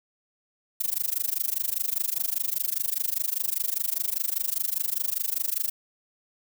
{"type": "noise with amplitude modulation", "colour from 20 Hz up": "violet", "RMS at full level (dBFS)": -24, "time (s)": [0.8, 5.7], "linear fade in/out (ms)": 10, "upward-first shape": "sine", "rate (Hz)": 25, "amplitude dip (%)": 100, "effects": []}